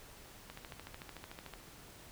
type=click train; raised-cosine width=0.3 ms; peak=-30 dBFS; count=15; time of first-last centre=0.5-1.537 s; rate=13.5 Hz; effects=pink hiss -55 dBFS RMS until 2.11 s